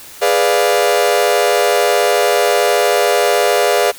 40% pulse chord, G# diminished seventh, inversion none, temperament equal, 415.3 / 493.9 / 587.3 / 698.5 Hz, G#4 / B4 / D5 / F5, 0 / 0 / 0 / 0 cents, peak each -16 dBFS, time 0.21-3.92 s, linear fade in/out 20 ms, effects white hiss -36 dBFS RMS until 3.98 s

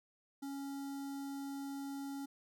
square tone with notch filter, 277.2 Hz, C#4, in tune, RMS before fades -43 dBFS, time 0.42-2.26 s, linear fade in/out 10 ms, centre 2400 Hz, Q 0.76, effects none

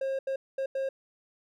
triangle tone bursts at uneven times, 537 Hz, C5, 45 cents sharp, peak -26 dBFS, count 4, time 0.01-0.19 / 0.27-0.36 / 0.58-0.66 / 0.75-0.89 s, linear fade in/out 5 ms, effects none

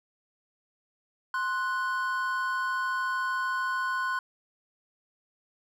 triangle tone pair together, 1046.5 / 1480 Hz, C6 / F#6, 0 / 0 cents, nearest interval tritone, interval 600 cents, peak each -28 dBFS, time 1.34-4.19 s, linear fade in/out 2 ms, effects none

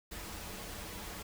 pink noise with comb filter, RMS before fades -44 dBFS, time 0.11-1.23 s, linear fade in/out 10 ms, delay 7.7 ms, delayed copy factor -0.6, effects none

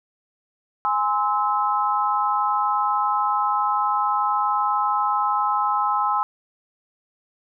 sine chord, Ab augmented, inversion none, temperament just, 830.6 / 1038.3 / 1297.8 Hz, Ab5 / C6 / E6, 0 / -14 / -27 cents, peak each -23 dBFS, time 0.85-6.23 s, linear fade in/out 0 ms, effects none

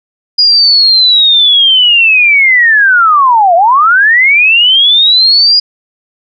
sine linear two-way sweep, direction down then up, 4913 to 659.3 to 4913 Hz, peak -3 dBFS, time 0.38-5.6 s, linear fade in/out 10 ms, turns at 3.55 s, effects none

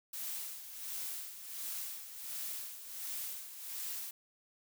blue noise with tremolo, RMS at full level -40 dBFS, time 0.13-4.11 s, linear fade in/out 5 ms, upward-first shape sine, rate 1.4 Hz, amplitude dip 65%, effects none

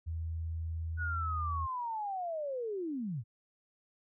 sine tone, 81.7 Hz, E2, 15 cents flat, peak -34 dBFS, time 0.06-1.67 s, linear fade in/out 20 ms
sine linear sweep, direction down, 1480 to 99 Hz, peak -34 dBFS, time 0.97-3.24 s, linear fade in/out 50 ms
effects none

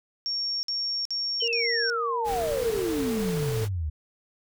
sine tone bursts, 5520 Hz, F8, 21 cents flat, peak -26 dBFS, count 4, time 0.26-1.899 s, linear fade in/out 0 ms, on 370 ms, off 53 ms
sine exponential sweep, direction down, 3136 to 72.2 Hz, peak -26 dBFS, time 1.4-3.9 s, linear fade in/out 10 ms
sine tone with pitch glide, 466.2 to 441.6 Hz, A#4 to A4, 0 to +6 cents, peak -29 dBFS, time 1.42-3.65 s, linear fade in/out 5 ms, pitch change -94 cents, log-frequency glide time 2.31-3.16 s
pink noise, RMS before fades -36 dBFS, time 2.24-3.69 s, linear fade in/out 50 ms
effects none

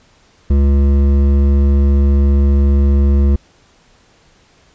sine tone with hard clipping, 69.8 Hz, C#2, 13 cents sharp, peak -10 dBFS, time 0.5-3.36 s, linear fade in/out 5 ms, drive 11 dB, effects pink hiss -51 dBFS RMS until 4.74 s + resampled to 16000 Hz

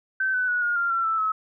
sine tone with pitch steps, 1541 / 1502.3 / 1464.6 / 1427.9 / 1392 / 1357.1 / 1323 / 1289.8 Hz, G6 / F#6 / F#6 / F6 / F6 / E6 / E6 / E6, -30 / +26 / -18 / +38 / -6 / +50 / +6 / -38 cents, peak -21 dBFS, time 0.2-1.32 s, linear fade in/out 5 ms, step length 140 ms, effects none

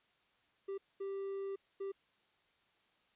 triangle tone bursts at uneven times, 392 Hz, G4, in tune, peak -36 dBFS, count 3, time 0.68-0.78 / 1-1.56 / 1.8-1.92 s, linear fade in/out 10 ms, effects white hiss -73 dBFS RMS until 3.15 s + resampled to 8000 Hz

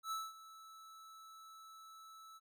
square tone with ADSR envelope, 1311 Hz, E6, 10 cents flat, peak -38 dBFS, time 0.03-2.4 s, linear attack 86 ms, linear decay 210 ms, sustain -17 dB, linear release 34 ms, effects none

